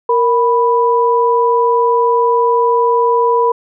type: tone pair together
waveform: sine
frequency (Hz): 466.2 / 986.6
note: A#4 / B5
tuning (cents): 0 / -2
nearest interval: octave + minor second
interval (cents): 1298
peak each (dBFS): -12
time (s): 0.09-3.52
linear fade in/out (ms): 5
effects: none